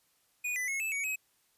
square tone with pitch steps, 2465 / 1999 / 2176 / 2624 / 2246 / 2547 Hz, D#7 / B6 / C#7 / E7 / C#7 / D#7, -17 / +20 / -33 / -9 / +22 / +40 cents, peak -32 dBFS, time 0.44-1.16 s, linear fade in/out 10 ms, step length 120 ms, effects white hiss -71 dBFS RMS until 1.57 s + resampled to 32000 Hz

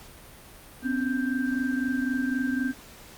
sine tone cluster, 253.5 / 277.4 / 1572 Hz, B3 / C#4 / G6, +45 / +1 / +4 cents, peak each -26 / -30 / -33 dBFS, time 0.82-2.74 s, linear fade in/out 50 ms, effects pink hiss -48 dBFS RMS until 3.17 s + Opus 48 kbps

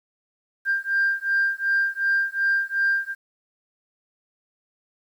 sine beating tone pair, 1589 / 1591.7 Hz, G6 / G6, +23 / +26 cents, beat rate 2.7 Hz, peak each -22 dBFS, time 0.65-3.15 s, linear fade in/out 50 ms, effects tanh soft clip ceiling -14 dBFS + 9-bit

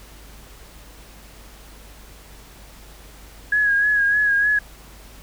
sine tone with vibrato, 1661.2 Hz, G#6, in tune, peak -15 dBFS, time 3.52-4.59 s, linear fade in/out 5 ms, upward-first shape sine, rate 3.3 Hz, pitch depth 40 cents each way, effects added 50 Hz sine -44 dBFS peak until 5.22 s + pink hiss -46 dBFS RMS until 5.22 s

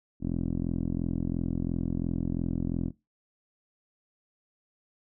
10% pulse tone with low-pass filter, 42.9 Hz, F1, 30 cents flat, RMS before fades -30 dBFS, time 0.2-2.92 s, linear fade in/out 50 ms, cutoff 290 Hz, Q 2.2, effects noise-tail reverb RT60 0.2 s tail -19 dB re dry

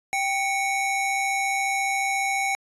square tone pair together, 783.8 / 2217 Hz, G5 / C#7, 0 / 0 cents, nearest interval octave + tritone, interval 1800 cents, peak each -26 dBFS, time 0.13-2.55 s, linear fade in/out 0 ms, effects resampled to 24000 Hz

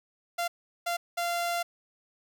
sawtooth tone bursts at uneven times, 691 Hz, F5, 19 cents flat, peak -24 dBFS, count 3, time 0.38-0.48 / 0.86-0.97 / 1.17-1.63 s, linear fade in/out 10 ms, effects none

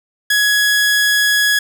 sawtooth tone, 1676 Hz, G#6, 15 cents sharp, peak -8 dBFS, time 0.3-1.59 s, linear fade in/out 5 ms, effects none

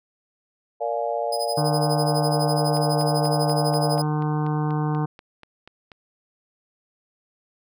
sine chord, Bb dominant seventh, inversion none, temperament just, 466.2 / 582.7 / 699.2 / 839.1 Hz, Bb4 / D5 / F5 / Ab5, 0 / -14 / +2 / +18 cents, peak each -29 / -27 / -27 / -31 dBFS, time 0.8-4.02 s, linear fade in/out 20 ms
sawtooth tone with tremolo, 5010 Hz, D#8, 11 cents sharp, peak -24 dBFS, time 1.32-4.02 s, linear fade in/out 5 ms, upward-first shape sine, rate 12 Hz, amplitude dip 90%
harmonic tone, 151.6 Hz, D#3, 45 cents flat, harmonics 1 / 2 / 3 / 5 / 6 / 7 / 8 / 9 / 10, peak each -22 / -29 / -33 / -33 / -35 / -36 / -40 / -49 / -44 dBFS, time 1.57-5.06 s, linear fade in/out 10 ms
click train, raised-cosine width 0.3 ms, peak -27 dBFS, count 14, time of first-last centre 2.77-5.918 s, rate 4.13 Hz
effects none

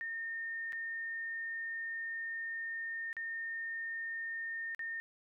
sine tone with dropouts, 1825 Hz, A#6, 37 cents flat, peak -37 dBFS, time 0.01-5 s, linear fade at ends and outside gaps 0 ms, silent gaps 0.723-0.73 / 3.129-3.167 / 4.748-4.793 s, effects none

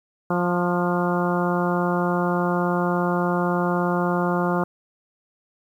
harmonic tone with a mistuned harmonic, 176.5 Hz, F3, 19 cents sharp, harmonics 1 / 2 / 3 / 4 / 5 / 6 / 7 / 8, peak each -23 / -26 / -28 / -29 / -30 / -31 / -31 / -32 dBFS, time 0.3-4.64 s, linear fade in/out 5 ms, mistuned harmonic 7, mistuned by -27 cents, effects 9-bit

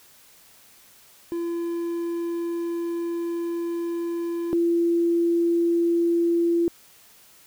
triangle / sine tone pair in turn, 340 / 340 Hz, F4 / F4, -46 / -46 cents, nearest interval unison, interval 0 cents, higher neither, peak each -23 / -18 dBFS, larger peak second, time 1.32-4.53 / 4.53-6.68 s, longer first, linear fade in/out 0 ms, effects white hiss -53 dBFS RMS until 7.46 s

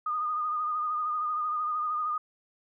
sine tone with vibrato, 1228 Hz, D#6, 23 cents flat, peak -27 dBFS, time 0.06-2.18 s, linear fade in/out 5 ms, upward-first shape sine, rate 13 Hz, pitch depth 40 cents each way, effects none

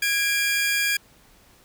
sawtooth tone pair together, 1645 / 2389 Hz, G#6 / D7, -17 / +29 cents, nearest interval tritone, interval 646 cents, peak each -20 dBFS, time 0.02-0.97 s, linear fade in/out 5 ms, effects pink hiss -55 dBFS RMS until 1.64 s

